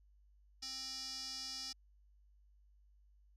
square tone with band-pass filter, 263.8 Hz, C4, 14 cents sharp, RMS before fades -45 dBFS, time 0.62-1.73 s, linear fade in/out 10 ms, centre 5200 Hz, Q 6.8, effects added 50 Hz sine -64 dBFS peak until 3.36 s

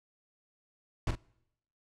brown noise with echo, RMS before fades -29 dBFS, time 1.07-1.11 s, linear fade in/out 2 ms, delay 43 ms, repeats 1, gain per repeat -8 dB, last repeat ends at 1.153 s, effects noise-tail reverb RT60 0.8 s tail -24 dB re dry + low-pass 8000 Hz 12 dB/octave

